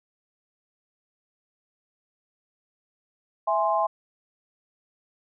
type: chord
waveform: sine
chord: E augmented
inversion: none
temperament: equal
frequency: 659.3 / 830.6 / 1046.5 Hz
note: E5 / G#5 / B#5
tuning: 0 / 0 / 0 cents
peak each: -25 dBFS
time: 3.47-3.87 s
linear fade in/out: 10 ms
effects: none